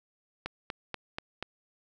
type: click train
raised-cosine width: 0.3 ms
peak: -18 dBFS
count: 5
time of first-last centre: 0.46-1.426 s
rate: 4.14 Hz
effects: none